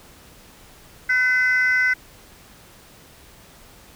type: tone pair together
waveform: sine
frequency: 1513 / 2030 Hz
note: F#6 / B6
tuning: +38 / +47 cents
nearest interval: perfect fourth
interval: 509 cents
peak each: -17 dBFS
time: 1.09-1.94 s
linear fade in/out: 10 ms
effects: tanh soft clip ceiling -12 dBFS + pink hiss -48 dBFS RMS until 3.95 s